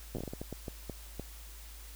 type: slowing click train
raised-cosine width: 2 ms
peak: -25 dBFS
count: 13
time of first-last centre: 0.15-1.197 s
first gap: 8 ms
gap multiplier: 1.39
effects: added 53 Hz sine -47 dBFS peak until 1.95 s + white hiss -53 dBFS RMS until 1.95 s